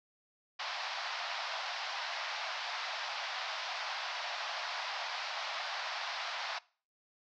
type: band-pass noise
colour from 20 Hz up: pink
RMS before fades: -39 dBFS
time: 0.59-6.59 s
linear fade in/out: 10 ms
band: 660 to 5300 Hz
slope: 48 dB/octave
effects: noise-tail reverb RT60 0.4 s tail -22 dB re dry